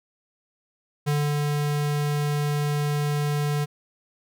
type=tone with ADSR envelope; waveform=square; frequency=146.83 Hz; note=D3; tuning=in tune; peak=-21 dBFS; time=1.06-3.66 s; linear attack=22 ms; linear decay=250 ms; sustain=-2 dB; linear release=27 ms; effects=none